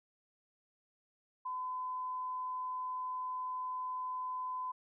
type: tone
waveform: sine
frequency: 1014 Hz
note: B5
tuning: 45 cents sharp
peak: -36 dBFS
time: 1.45-4.72 s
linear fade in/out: 10 ms
effects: none